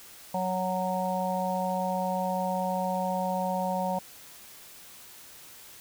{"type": "harmonic tone", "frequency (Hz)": 185, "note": "F#3", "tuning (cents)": 0, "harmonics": [1, 3, 4, 5], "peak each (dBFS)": [-32, -32, -32, -32], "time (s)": [0.34, 3.99], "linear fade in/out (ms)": 5, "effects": ["white hiss -49 dBFS RMS until 5.8 s"]}